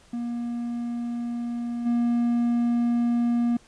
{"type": "tone with level steps", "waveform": "triangle", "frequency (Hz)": 237.6, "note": "A#3", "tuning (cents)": 33, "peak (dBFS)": [-25, -18], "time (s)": [0.13, 3.57], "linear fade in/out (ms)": 5, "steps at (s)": 1.85, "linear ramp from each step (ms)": 20, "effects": ["pink hiss -56 dBFS RMS until 3.67 s", "resampled to 22050 Hz"]}